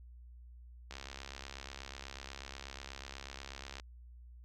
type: click train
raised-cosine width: 0.2 ms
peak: -27 dBFS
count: 198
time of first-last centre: 0.91-3.799 s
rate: 68.2 Hz
effects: added 60 Hz sine -51 dBFS peak until 4.44 s